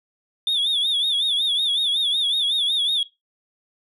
sine tone with vibrato, 3520 Hz, A7, in tune, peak -16 dBFS, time 0.47-3.03 s, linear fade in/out 2 ms, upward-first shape sine, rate 5.4 Hz, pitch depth 110 cents each way, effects noise-tail reverb RT60 0.2 s tail -18 dB re dry + tanh soft clip ceiling -17 dBFS

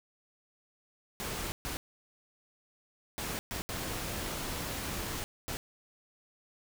pink noise bursts at uneven times, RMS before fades -37 dBFS, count 6, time 1.2-1.52 / 1.65-1.77 / 3.18-3.39 / 3.51-3.62 / 3.69-5.24 / 5.48-5.57 s, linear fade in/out 0 ms, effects none

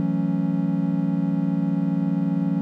triangle chord, F# minor seventh, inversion third, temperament equal, 164.81 / 185 / 220 / 277.2 Hz, E3 / F#3 / A3 / C#4, 0 / 0 / 0 / 0 cents, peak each -23 / -22 / -27 / -24 dBFS, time 0-2.61 s, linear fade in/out 0 ms, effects none

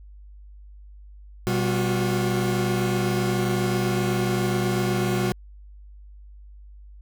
40% pulse tone cluster, 123.1 / 194.1 / 360.6 Hz, B2 / G3 / F#4, -5 / -17 / -45 cents, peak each -25 dBFS, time 1.47-5.32 s, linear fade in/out 0 ms, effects added 50 Hz sine -42 dBFS peak until 7.01 s

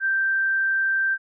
sine tone, 1568 Hz, G6, in tune, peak -19 dBFS, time 0-1.18 s, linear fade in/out 50 ms, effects none

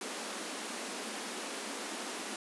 pink high-pass noise, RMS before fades -40 dBFS, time 0.01-2.36 s, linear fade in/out 2 ms, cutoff 200 Hz, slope 96 dB/octave, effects resampled to 24000 Hz

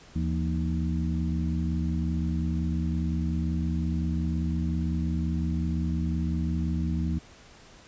harmonic tone with a mistuned harmonic, 77.78 Hz, D#2, in tune, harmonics 1 / 2 / 3 / 4, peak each -28 / -29 / -33 / -37 dBFS, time 0.15-7.19 s, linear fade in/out 10 ms, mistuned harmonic 2, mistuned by +130 cents, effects pink hiss -52 dBFS RMS until 7.87 s + resampled to 16000 Hz

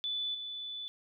sine tone with level steps, 3483 Hz, A7, 18 cents flat, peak -32 / -38 dBFS, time 0.04-0.88 s, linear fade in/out 0 ms, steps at 0.34 s, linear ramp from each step 10 ms, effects none

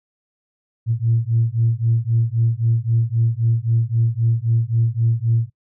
sine beating tone pair, 113.3 / 117.1 Hz, A#2 / A#2, -49 / +8 cents, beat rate 3.8 Hz, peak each -18 dBFS, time 0.86-5.5 s, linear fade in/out 50 ms, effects noise-tail reverb RT60 0.1 s tail -21 dB re dry + tanh soft clip ceiling -8 dBFS

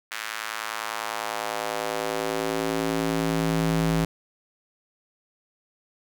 square tone with high-pass filter sweep, 55 Hz, A1, in tune, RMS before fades -27 dBFS, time 0.11-4.05 s, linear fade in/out 5 ms, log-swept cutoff 1700 to 130 Hz, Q 1.4, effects none

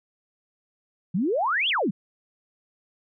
sine exponential two-way sweep, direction up then down, 161.1 to 3496 to 161.1 Hz, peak -21 dBFS, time 1.14-1.91 s, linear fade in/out 10 ms, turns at 1.69 s, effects none

